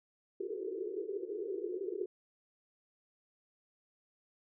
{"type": "band-pass noise", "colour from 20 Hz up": "pink", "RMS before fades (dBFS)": -39, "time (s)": [0.4, 2.06], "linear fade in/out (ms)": 5, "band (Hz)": [350, 450], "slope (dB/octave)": 96, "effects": []}